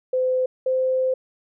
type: tone pair in turn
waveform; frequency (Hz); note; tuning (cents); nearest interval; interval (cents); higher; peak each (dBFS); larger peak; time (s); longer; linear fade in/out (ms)
sine; 512 / 517.7; C5 / C5; -38 / -18; unison; 20; second; -18; neither; 0.13-0.46 / 0.66-1.14; second; 5
effects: none